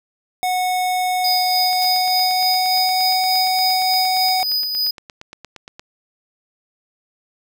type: tone with pitch glide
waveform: square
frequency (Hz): 734 to 744.7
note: F#5 to F#5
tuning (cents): -14 to +11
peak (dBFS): -18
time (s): 0.43-4.43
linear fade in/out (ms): 0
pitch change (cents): +25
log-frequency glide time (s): 1.42-3.21
type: tone with tremolo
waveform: square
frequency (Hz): 4978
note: D#8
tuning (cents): 0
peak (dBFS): -17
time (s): 1.24-4.91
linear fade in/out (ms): 5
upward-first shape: sine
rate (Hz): 3.4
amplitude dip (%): 45
type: click train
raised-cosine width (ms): 0.2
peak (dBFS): -19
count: 36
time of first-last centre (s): 1.73-5.795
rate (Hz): 8.61
type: noise with exponential decay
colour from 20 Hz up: blue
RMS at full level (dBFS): -27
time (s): 1.82-1.97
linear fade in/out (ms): 0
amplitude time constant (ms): 32
effects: none